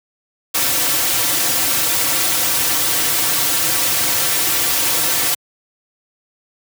white noise with comb filter, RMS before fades -17 dBFS, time 0.54-5.35 s, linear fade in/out 10 ms, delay 4.8 ms, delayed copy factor -1, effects high-pass 100 Hz 12 dB/octave

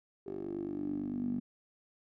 10% pulse tone with band-pass filter sweep, 49 Hz, G1, in tune, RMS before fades -37 dBFS, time 0.26-1.4 s, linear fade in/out 10 ms, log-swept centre 400 to 230 Hz, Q 8.6, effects none

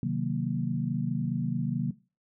sine chord, C half-diminished seventh, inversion none, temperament equal, 130.81 / 155.56 / 185 / 233.1 Hz, C3 / Eb3 / Gb3 / Bb3, 0 / 0 / 0 / 0 cents, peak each -32 dBFS, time 0.03-1.91 s, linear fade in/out 2 ms, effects noise-tail reverb RT60 0.3 s tail -18 dB re dry

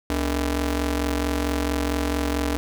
sawtooth ring-modulated tone, 179.5 Hz, F3, 48 cents sharp, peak -15 dBFS, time 0.1-2.57 s, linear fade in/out 0 ms, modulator 112 Hz, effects none

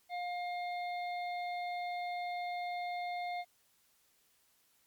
harmonic tone with a mistuned harmonic, 709 Hz, F5, 26 cents sharp, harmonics 1 / 3 / 5 / 6, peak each -36 / -44 / -53 / -55 dBFS, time 0.09-3.45 s, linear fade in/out 50 ms, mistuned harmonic 5, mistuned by +24 cents, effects white hiss -71 dBFS RMS until 4.86 s + MP3 96 kbps

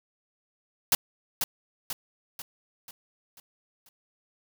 white noise with echo, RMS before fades -21 dBFS, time 0.92-0.95 s, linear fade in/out 2 ms, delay 490 ms, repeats 6, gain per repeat -6 dB, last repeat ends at 3.89 s, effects none

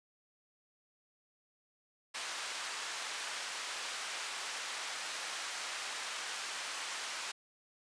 pink band-pass noise, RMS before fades -41 dBFS, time 2.14-7.32 s, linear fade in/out 10 ms, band 1100 to 8200 Hz, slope 12 dB/octave, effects resampled to 22050 Hz

